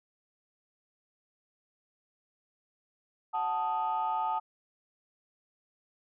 sine chord, D# diminished, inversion first, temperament equal, 740 / 880 / 1244.5 Hz, F#5 / A5 / D#6, 0 / 0 / 0 cents, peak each -34 / -29 / -34 dBFS, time 3.33-4.4 s, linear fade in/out 20 ms, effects tanh soft clip ceiling -22 dBFS

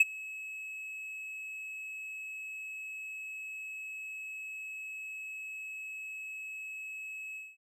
triangle tone with ADSR envelope, 2578 Hz, E7, 39 cents flat, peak -14 dBFS, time 0-7.57 s, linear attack 7 ms, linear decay 28 ms, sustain -24 dB, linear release 210 ms, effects none

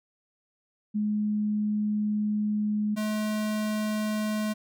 sine / square tone pair in turn, 210.4 / 213.7 Hz, G#3 / G#3, +23 / +50 cents, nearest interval unison, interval 27 cents, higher second, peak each -24 / -27 dBFS, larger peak first, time 0.94-2.96 / 2.96-4.54 s, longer first, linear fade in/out 20 ms, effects none

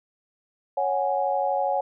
sine chord, C# suspended fourth, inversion none, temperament just, 554.4 / 739.2 / 831.5 Hz, C#5 / F#5 / G#5, 0 / -2 / +2 cents, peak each -26 dBFS, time 0.77-1.81 s, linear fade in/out 5 ms, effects none

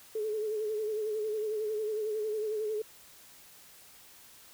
sine tone with vibrato, 429.4 Hz, A4, 42 cents flat, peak -30 dBFS, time 0.15-2.82 s, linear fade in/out 5 ms, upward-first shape sine, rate 11 Hz, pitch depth 50 cents each way, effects white hiss -55 dBFS RMS until 4.53 s

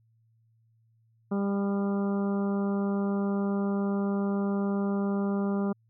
harmonic tone with a mistuned harmonic, 199.2 Hz, G3, 28 cents sharp, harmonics 1 / 2 / 3 / 4 / 5 / 6 / 7, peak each -26 / -33 / -39 / -42 / -45 / -43 / -48 dBFS, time 1.31-5.73 s, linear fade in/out 10 ms, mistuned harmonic 6, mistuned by +16 cents, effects added 113 Hz sine -63 dBFS peak until 5.89 s

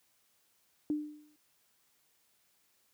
sine tone with exponential decay, 300 Hz, D4, 37 cents sharp, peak -27 dBFS, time 0.9-1.36 s, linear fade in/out 1 ms, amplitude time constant 98 ms, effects white hiss -72 dBFS RMS until 2.93 s + high-pass 60 Hz 12 dB/octave

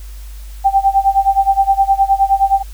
sine tone with tremolo, 784 Hz, G5, in tune, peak -6 dBFS, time 0.64-2.63 s, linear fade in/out 20 ms, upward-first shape sine, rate 9.6 Hz, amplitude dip 90%, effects added 50 Hz sine -28 dBFS peak until 2.73 s + white hiss -44 dBFS RMS until 2.73 s

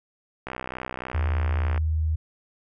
click train, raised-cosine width 0.5 ms, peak -17 dBFS, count 84, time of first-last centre 0.47-1.777 s, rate 63.5 Hz
sine tone with vibrato, 78.8 Hz, D#2, 23 cents sharp, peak -21 dBFS, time 1.14-2.16 s, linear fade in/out 10 ms, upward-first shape sine, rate 18 Hz, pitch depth 12 cents each way
effects none

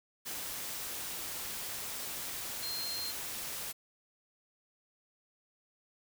sine tone in noise, 4186 Hz, C8, in tune, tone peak -37 dBFS, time 2.62-3.12 s, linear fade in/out 20 ms, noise white, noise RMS -40 dBFS, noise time 0.25-3.73 s, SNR 0 dB, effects none

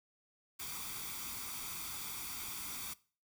white noise with comb filter, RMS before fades -43 dBFS, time 0.59-2.94 s, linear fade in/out 10 ms, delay 0.86 ms, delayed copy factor +0.65, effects noise-tail reverb RT60 0.4 s tail -20 dB re dry

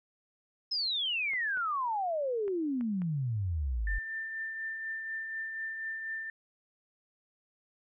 sine exponential sweep, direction down, 5240 to 43 Hz, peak -29 dBFS, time 0.71-3.99 s, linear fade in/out 10 ms
clicks, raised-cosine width 0.5 ms, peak -34 dBFS, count 5, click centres 1.335 / 1.573 / 2.48 / 2.81 / 3.019 s
sine tone with tremolo, 1787 Hz, A6, 26 cents sharp, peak -33 dBFS, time 3.87-6.3 s, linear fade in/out 2 ms, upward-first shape triangle, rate 4.1 Hz, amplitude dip 40%
effects none

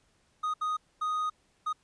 triangle tone bursts at uneven times, 1244.5 Hz, D#6, in tune, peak -26 dBFS, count 4, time 0.43-0.54 / 0.61-0.77 / 1.01-1.3 / 1.66-1.73 s, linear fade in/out 10 ms, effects pink hiss -69 dBFS RMS until 1.83 s + resampled to 22050 Hz

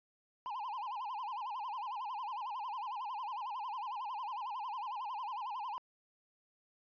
triangle tone with vibrato, 924 Hz, A#5, 16 cents flat, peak -36 dBFS, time 0.46-5.78 s, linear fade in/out 0 ms, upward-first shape sine, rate 11 Hz, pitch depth 230 cents each way, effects resampled to 11025 Hz

